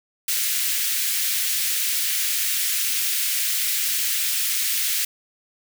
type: high-pass noise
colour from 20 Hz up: white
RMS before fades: -23 dBFS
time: 0.28-5.05 s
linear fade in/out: 5 ms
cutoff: 1800 Hz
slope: 24 dB/octave
effects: none